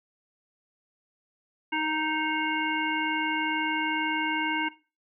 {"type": "harmonic tone", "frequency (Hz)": 311.1, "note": "D#4", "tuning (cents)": 0, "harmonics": [1, 3, 5, 7, 9], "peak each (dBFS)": [-32, -30, -33, -31, -34], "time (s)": [1.72, 4.69], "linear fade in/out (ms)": 10, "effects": ["noise-tail reverb RT60 0.3 s tail -17 dB re dry"]}